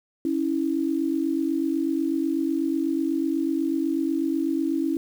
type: tone pair together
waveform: sine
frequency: 277.5 / 325.6 Hz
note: C#4 / E4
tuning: +2 / -21 cents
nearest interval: minor third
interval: 277 cents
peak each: -25 / -24 dBFS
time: 0.25-4.97 s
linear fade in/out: 2 ms
effects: 8-bit